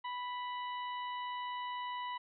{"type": "harmonic tone with a mistuned harmonic", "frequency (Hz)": 987.8, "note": "B5", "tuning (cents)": 0, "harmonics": [1, 2, 3, 4], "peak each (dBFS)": [-38, -47, -49, -56], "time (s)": [0.04, 2.18], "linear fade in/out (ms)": 10, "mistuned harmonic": 4, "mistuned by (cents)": -41, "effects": []}